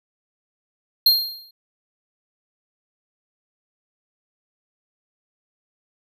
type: tone with exponential decay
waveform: square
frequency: 4210 Hz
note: C8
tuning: 10 cents sharp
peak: -10 dBFS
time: 1.06-1.51 s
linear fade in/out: 5 ms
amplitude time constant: 97 ms
effects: none

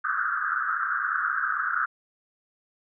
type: band-pass noise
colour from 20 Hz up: white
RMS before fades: -27 dBFS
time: 0.04-1.86 s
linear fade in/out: 10 ms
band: 1200 to 1600 Hz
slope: 96 dB/octave
effects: none

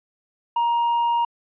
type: tone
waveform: triangle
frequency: 941 Hz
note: A#5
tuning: 16 cents sharp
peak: -16 dBFS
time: 0.56-1.25 s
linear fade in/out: 5 ms
effects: resampled to 8000 Hz

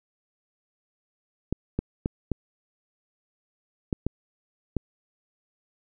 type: clicks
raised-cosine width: 3 ms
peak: -12 dBFS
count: 7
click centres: 1.526 / 1.79 / 2.059 / 2.317 / 3.928 / 4.066 / 4.767 s
effects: none

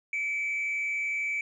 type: tone with frequency modulation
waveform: sine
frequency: 2301 Hz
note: D7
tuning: 36 cents flat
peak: -26 dBFS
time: 0.13-1.41 s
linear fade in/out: 2 ms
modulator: 133 Hz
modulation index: 0.42
effects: tanh soft clip ceiling -25 dBFS

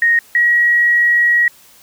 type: tone pair in turn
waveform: sine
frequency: 1864.7 / 1907.2 Hz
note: A#6 / A#6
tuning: 0 / +39 cents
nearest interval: unison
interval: 39 cents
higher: second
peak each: -9 dBFS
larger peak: neither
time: 0.02-0.19 / 0.35-1.48 s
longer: second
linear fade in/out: 2 ms
effects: white hiss -46 dBFS RMS until 1.82 s

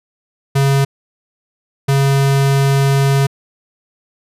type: tone bursts at uneven times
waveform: square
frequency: 137.8 Hz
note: C#3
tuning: 10 cents flat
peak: -11 dBFS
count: 2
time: 0.55-0.85 / 1.88-3.27 s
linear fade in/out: 10 ms
effects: resampled to 32000 Hz

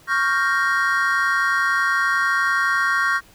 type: chord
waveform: triangle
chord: G half-diminished seventh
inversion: second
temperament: equal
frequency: 1108.7 / 1396.9 / 1568 / 1864.7 Hz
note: Db6 / F6 / G6 / Bb6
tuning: 0 / 0 / 0 / 0 cents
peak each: -21 dBFS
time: 0.07-3.21 s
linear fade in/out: 50 ms
effects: pink hiss -51 dBFS RMS until 3.34 s

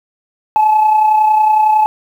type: tone with amplitude modulation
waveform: sine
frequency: 860 Hz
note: A5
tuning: 40 cents flat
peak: -4 dBFS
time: 0.56-1.86 s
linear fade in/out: 0 ms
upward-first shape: sine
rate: 30.9 Hz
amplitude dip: 50%
effects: tanh soft clip ceiling -4 dBFS + 7-bit

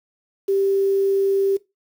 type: tone with quantisation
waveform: sine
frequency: 392.1 Hz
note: G4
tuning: in tune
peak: -16 dBFS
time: 0.48-1.57 s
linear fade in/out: 10 ms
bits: 7
effects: noise-tail reverb RT60 0.2 s tail -19 dB re dry

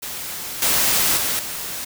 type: noise with level steps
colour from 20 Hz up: white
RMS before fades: -30 / -18 / -22 / -29 dBFS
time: 0.02-1.85 s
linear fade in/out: 10 ms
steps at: 0.62 / 1.17 / 1.39 s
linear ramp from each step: 2 ms
effects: none

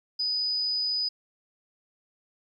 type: tone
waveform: sine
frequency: 4978 Hz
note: D#8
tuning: in tune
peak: -25 dBFS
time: 0.19-1.09 s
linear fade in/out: 10 ms
effects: 11-bit

